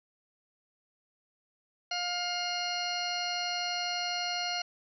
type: harmonic tone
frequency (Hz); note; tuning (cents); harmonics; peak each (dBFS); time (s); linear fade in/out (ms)
708; F5; +23; 1 / 2 / 3 / 4 / 6 / 7 / 8; -36 / -40 / -40 / -38 / -35 / -45 / -43; 1.91-4.62; 5
effects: none